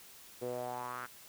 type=tone with band-pass filter sweep; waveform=sawtooth; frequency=123.47 Hz; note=B2; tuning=in tune; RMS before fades=-40 dBFS; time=0.41-1.07 s; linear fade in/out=20 ms; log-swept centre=440 to 1500 Hz; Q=4.3; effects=white hiss -55 dBFS RMS until 1.28 s